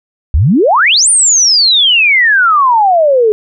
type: exponential two-way sweep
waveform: sine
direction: up then down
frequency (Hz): 61.74 to 9397 to 415.6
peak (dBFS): -5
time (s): 0.34-3.32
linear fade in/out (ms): 0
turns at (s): 1.09
effects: none